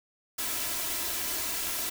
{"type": "noise with comb filter", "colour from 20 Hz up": "white", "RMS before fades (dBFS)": -32, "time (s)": [0.38, 1.9], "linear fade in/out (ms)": 10, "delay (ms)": 3, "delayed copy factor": 0.6, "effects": []}